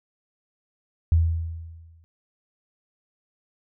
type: tone with exponential decay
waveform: sine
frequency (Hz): 82.41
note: E2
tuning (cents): 0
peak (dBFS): -13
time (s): 1.12-2.04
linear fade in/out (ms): 0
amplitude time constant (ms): 200
effects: none